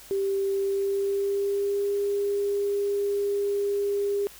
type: tone with pitch glide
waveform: sine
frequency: 392 to 403.7 Hz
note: G4 to G#4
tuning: 0 to -49 cents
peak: -23 dBFS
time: 0.11-4.27 s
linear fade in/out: 0 ms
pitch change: +51 cents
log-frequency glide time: 0.51-1.95 s
effects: added 50 Hz sine -58 dBFS peak until 4.39 s + white hiss -48 dBFS RMS until 4.39 s

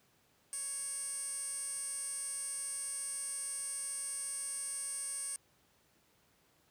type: tone with band-pass filter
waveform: 15% pulse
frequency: 554.4 Hz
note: C#5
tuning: in tune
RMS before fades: -40 dBFS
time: 0.53-5.36 s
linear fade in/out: 0 ms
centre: 8700 Hz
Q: 10
effects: pink hiss -70 dBFS RMS until 6.7 s + high-pass 80 Hz 12 dB/octave

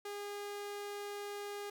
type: tone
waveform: sawtooth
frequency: 408.3 Hz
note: G#4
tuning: 29 cents flat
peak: -37 dBFS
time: 0.05-1.7 s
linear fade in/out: 5 ms
effects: none

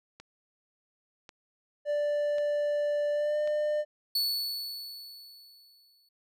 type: click train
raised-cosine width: 0.2 ms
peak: -29 dBFS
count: 4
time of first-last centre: 0.2-3.475 s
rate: 0.916 Hz
type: tone with pitch glide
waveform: triangle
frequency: 587.3 to 600 Hz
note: D5 to D5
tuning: 0 to +37 cents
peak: -24 dBFS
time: 1.85-3.85 s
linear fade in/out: 50 ms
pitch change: +37 cents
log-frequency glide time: 3.12-3.38 s
type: tone with exponential decay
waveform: 45% pulse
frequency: 4435 Hz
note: C#8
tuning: in tune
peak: -24 dBFS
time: 4.15-6.09 s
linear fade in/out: 5 ms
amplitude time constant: 420 ms
effects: none

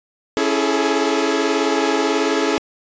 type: chord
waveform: sawtooth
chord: A major seventh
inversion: first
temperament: equal with one note detuned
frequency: 277.2 / 329.6 / 415.3 / 433.7 Hz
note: C#4 / E4 / G#4 / A4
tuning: 0 / 0 / 0 / -25 cents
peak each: -18 dBFS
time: 0.37-2.58 s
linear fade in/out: 0 ms
effects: resampled to 16000 Hz

